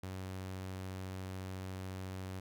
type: tone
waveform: sawtooth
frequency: 94 Hz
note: F#2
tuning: 28 cents sharp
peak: -37 dBFS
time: 0.03-2.4 s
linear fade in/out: 5 ms
effects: none